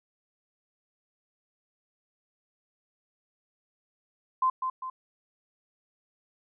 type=tone with echo; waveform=sine; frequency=1036 Hz; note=C6; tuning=17 cents flat; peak=-21 dBFS; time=4.42-4.5 s; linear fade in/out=5 ms; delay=200 ms; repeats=2; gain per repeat=-6 dB; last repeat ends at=4.9 s; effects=none